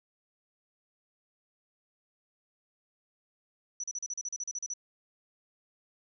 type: tone bursts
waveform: sine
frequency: 5920 Hz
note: F#8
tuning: in tune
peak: -33 dBFS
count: 13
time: 3.8-4.737 s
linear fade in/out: 2 ms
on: 37 ms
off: 38 ms
effects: none